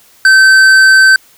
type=tone with tanh clipping; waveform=triangle; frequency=1544 Hz; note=G6; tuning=27 cents flat; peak=-4 dBFS; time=0.25-1.16 s; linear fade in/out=2 ms; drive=15 dB; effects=white hiss -45 dBFS RMS until 1.37 s